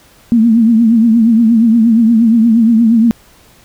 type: tone with vibrato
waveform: sine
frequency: 227.8 Hz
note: A#3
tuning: 40 cents flat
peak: -5 dBFS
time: 0.32-3.11 s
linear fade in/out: 0 ms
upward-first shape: triangle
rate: 8.5 Hz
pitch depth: 99 cents each way
effects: pink hiss -45 dBFS RMS until 3.64 s